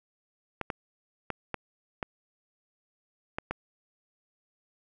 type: clicks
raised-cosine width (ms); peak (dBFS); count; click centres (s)
0.5; -16; 7; 0.613 / 0.702 / 1.303 / 1.543 / 2.028 / 3.385 / 3.51
effects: none